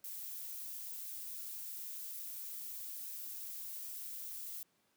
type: noise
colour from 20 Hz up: violet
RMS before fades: -45 dBFS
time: 0.04-4.63 s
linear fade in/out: 2 ms
effects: pink hiss -75 dBFS RMS until 4.96 s + high-pass 150 Hz 12 dB/octave